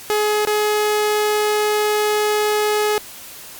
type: tone with dropouts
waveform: sawtooth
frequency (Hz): 421.9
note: G#4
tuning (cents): +27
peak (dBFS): -12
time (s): 0.1-2.98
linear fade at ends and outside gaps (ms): 0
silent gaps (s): 0.451-0.473
effects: white hiss -37 dBFS RMS until 3.59 s + Opus 48 kbps